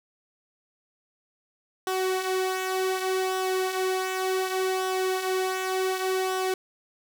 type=tone with flanger; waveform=sawtooth; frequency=375.1 Hz; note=F#4; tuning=24 cents sharp; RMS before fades=-27 dBFS; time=1.87-6.54 s; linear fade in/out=2 ms; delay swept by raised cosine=0.43 to 5.13 ms; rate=0.67 Hz; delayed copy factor=-0.5; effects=none